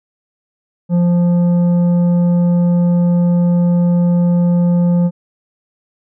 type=tone with tanh clipping; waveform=sine; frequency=174.61 Hz; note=F3; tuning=in tune; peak=-11 dBFS; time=0.89-5.11 s; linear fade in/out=50 ms; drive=8 dB; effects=none